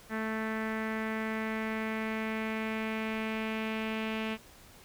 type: tone with low-pass filter sweep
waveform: sawtooth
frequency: 220 Hz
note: A3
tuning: in tune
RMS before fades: -34 dBFS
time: 0.09-4.38 s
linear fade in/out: 50 ms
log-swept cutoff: 1800 to 2700 Hz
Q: 3.3
effects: pink hiss -55 dBFS RMS until 4.84 s